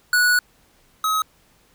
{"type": "tone pair in turn", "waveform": "square", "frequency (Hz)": [1469, 1274.5], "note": ["F#6", "D#6"], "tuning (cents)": [-13, 41], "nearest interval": "major second", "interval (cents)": 246, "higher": "first", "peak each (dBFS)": [-15, -19], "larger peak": "first", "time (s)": [[0.13, 0.39], [1.04, 1.22]], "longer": "first", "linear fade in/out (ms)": 2, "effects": ["pink hiss -58 dBFS RMS until 1.74 s"]}